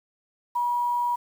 sine tone, 965 Hz, B5, 40 cents flat, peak -22 dBFS, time 0.55-1.16 s, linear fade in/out 10 ms, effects 8-bit

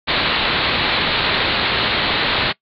white low-pass noise, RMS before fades -18 dBFS, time 0.07-2.53 s, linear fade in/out 20 ms, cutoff 4300 Hz, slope 96 dB/octave, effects noise-tail reverb RT60 0.1 s tail -21 dB re dry + MP3 64 kbps

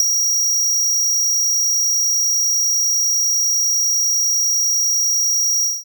square tone with ADSR envelope, 5690 Hz, F8, 31 cents sharp, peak -6 dBFS, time 0-5.84 s, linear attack 4 ms, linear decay 5 ms, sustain -9 dB, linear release 200 ms, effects none

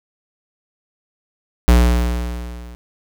square tone with level ramp, 59.9 Hz, A#1, 48 cents sharp, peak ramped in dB -7 to -35 dBFS, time 1.68-2.75 s, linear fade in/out 0 ms, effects none

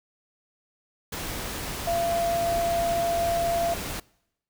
sine tone in noise, 682 Hz, F5, 41 cents flat, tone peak -23 dBFS, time 1.87-3.74 s, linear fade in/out 5 ms, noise pink, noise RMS -33 dBFS, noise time 1.12-4 s, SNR +7 dB, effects noise-tail reverb RT60 0.8 s tail -24 dB re dry

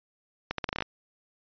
accelerating click train, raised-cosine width 0.3 ms, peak -13 dBFS, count 9, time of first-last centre 0.51-0.823 s, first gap 73 ms, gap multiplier 0.81, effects resampled to 11025 Hz

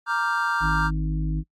triangle chord, G minor seventh, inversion first, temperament equal, 932.3 / 1174.7 / 1396.9 / 1568 Hz, Bb5 / D6 / F6 / G6, 0 / 0 / 0 / 0 cents, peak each -25 dBFS, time 0.06-0.91 s, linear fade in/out 50 ms
harmonic tone, 52 Hz, G#1, 3 cents sharp, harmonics 1 / 3 / 5 / 6, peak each -24 / -26 / -37 / -35 dBFS, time 0.6-1.44 s, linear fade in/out 50 ms
effects noise-tail reverb RT60 0.1 s tail -24 dB re dry + MP3 96 kbps

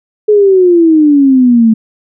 sine exponential sweep, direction down, 428.2 to 218.4 Hz, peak -3 dBFS, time 0.28-1.74 s, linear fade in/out 10 ms, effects none

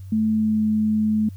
sine tone with pitch glide, 218.1 to 215.2 Hz, A3 to A3, -15 to -38 cents, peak -17 dBFS, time 0.12-1.29 s, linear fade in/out 5 ms, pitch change -23 cents, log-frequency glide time 0.27-0.65 s, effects added 95 Hz sine -34 dBFS peak until 1.36 s + white hiss -60 dBFS RMS until 1.36 s

